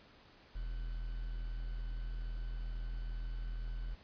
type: tone with quantisation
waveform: triangle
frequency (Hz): 41.15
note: E1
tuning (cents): -2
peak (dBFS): -35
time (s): 0.55-3.95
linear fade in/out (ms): 10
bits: 10
effects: pink hiss -61 dBFS RMS until 4.03 s + resampled to 11025 Hz